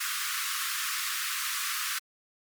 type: high-pass noise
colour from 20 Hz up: pink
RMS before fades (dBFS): -32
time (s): 0-1.99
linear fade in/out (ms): 10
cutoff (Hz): 1100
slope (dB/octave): 96
effects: Opus 48 kbps